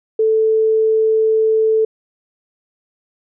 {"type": "tone", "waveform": "sine", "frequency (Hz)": 440, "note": "A4", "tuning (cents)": 0, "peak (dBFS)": -11, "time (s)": [0.19, 1.85], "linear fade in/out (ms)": 5, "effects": []}